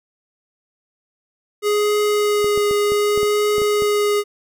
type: tone with vibrato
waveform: square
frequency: 415.3 Hz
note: G#4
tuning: in tune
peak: -16 dBFS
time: 1.62-4.24 s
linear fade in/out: 50 ms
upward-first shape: triangle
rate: 0.66 Hz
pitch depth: 13 cents each way
type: clicks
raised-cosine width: 2 ms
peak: -16 dBFS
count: 9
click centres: 2.444 / 2.576 / 2.711 / 2.92 / 3.176 / 3.231 / 3.582 / 3.618 / 3.822 s
effects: none